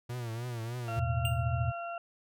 45% pulse tone with vibrato, 118.2 Hz, A#2, 24 cents sharp, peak -35 dBFS, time 0.09-1 s, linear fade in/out 10 ms, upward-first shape triangle, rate 3.3 Hz, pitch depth 110 cents each way
harmonic tone, 686 Hz, F5, 31 cents flat, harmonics 1 / 2 / 4, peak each -37 / -41 / -47 dBFS, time 0.88-1.98 s, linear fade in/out 2 ms
sine chord, E suspended fourth, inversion none, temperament just, 82.41 / 109.88 / 123.61 Hz, E2 / A2 / B2, 0 / -2 / +2 cents, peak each -33 / -34 / -31 dBFS, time 0.96-1.72 s, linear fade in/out 20 ms
square tone with exponential decay, 2794 Hz, F7, in tune, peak -30 dBFS, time 1.25-1.44 s, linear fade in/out 1 ms, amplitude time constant 40 ms
effects none

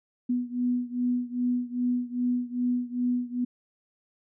sine beating tone pair, 245.3 / 247.8 Hz, B3 / B3, -12 / +6 cents, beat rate 2.5 Hz, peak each -27 / -29 dBFS, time 0.29-3.45 s, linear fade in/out 10 ms, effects none

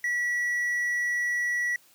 triangle tone, 1940 Hz, B6, 31 cents flat, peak -23 dBFS, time 0.04-1.76 s, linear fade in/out 2 ms, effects white hiss -59 dBFS RMS until 1.94 s + high-pass 100 Hz 12 dB/octave

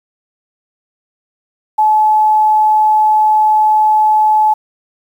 sine tone, 859 Hz, A5, 42 cents flat, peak -7 dBFS, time 1.78-4.54 s, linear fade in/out 10 ms, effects 7-bit

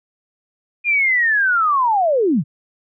sine linear sweep, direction down, 2445 to 118 Hz, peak -13 dBFS, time 0.84-2.44 s, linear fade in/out 50 ms, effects none

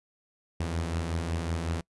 sawtooth beating tone pair, 82.4 / 87.8 Hz, E2 / F2, 0 / +10 cents, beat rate 5.4 Hz, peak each -26 / -32 dBFS, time 0.6-1.81 s, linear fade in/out 5 ms, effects noise-tail reverb RT60 0.1 s tail -25 dB re dry + resampled to 24000 Hz

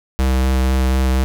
square tone with vibrato, 65.1 Hz, C2, 8 cents flat, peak -14 dBFS, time 0.19-1.24 s, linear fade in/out 0 ms, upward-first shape sine, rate 4.1 Hz, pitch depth 13 cents each way, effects none

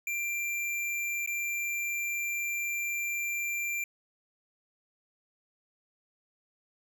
square tone with dropouts, 2368 Hz, D7, 14 cents sharp, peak -31 dBFS, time 0.07-3.84 s, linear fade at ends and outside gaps 2 ms, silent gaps 1.262-1.274 s, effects none

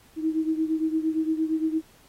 sine beating tone pair, 315.7 / 324.4 Hz, D#4 / E4, +25 / -28 cents, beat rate 8.7 Hz, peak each -24 / -28 dBFS, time 0.16-1.82 s, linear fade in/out 50 ms, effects pink hiss -57 dBFS RMS until 2.08 s + AAC 48 kbps

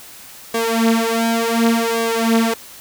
sawtooth tone with flanger, 228.7 Hz, A#3, 33 cents flat, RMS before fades -17 dBFS, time 0.54-2.54 s, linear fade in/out 5 ms, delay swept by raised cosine 1.8 to 7.5 ms, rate 0.68 Hz, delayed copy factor +0.95, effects white hiss -39 dBFS RMS until 2.8 s

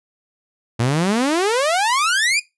sawtooth exponential sweep, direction up, 111.5 to 2500 Hz, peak -12 dBFS, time 0.79-2.4 s, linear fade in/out 10 ms, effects noise-tail reverb RT60 0.2 s tail -19 dB re dry + resampled to 24000 Hz

